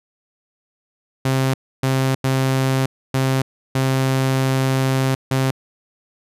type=tone bursts at uneven times; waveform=sawtooth; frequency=132.6 Hz; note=C3; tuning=23 cents sharp; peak=-12 dBFS; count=6; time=1.25-1.54 / 1.83-2.15 / 2.24-2.86 / 3.14-3.42 / 3.75-5.15 / 5.31-5.51 s; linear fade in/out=5 ms; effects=resampled to 32000 Hz